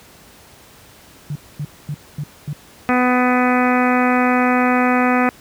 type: tone bursts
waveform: sine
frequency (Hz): 146.83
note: D3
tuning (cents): 0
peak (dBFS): -21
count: 5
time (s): 1.3-2.53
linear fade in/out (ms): 2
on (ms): 54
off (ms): 240
type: harmonic tone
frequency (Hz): 249.7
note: B3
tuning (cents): +19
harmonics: 1 / 2 / 3 / 4 / 5 / 6 / 7 / 8 / 9 / 10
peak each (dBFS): -16 / -22 / -20 / -26 / -22 / -26 / -27 / -26 / -30 / -28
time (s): 2.89-5.29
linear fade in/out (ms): 0
effects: pink hiss -45 dBFS RMS until 5.4 s + high-pass 60 Hz 12 dB/octave